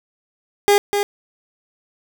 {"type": "tone with echo", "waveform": "30% pulse", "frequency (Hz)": 407.2, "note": "G#4", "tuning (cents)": -34, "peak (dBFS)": -8, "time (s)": [0.68, 0.78], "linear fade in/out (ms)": 0, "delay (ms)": 250, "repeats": 1, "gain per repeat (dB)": -6, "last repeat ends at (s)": 1.03, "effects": []}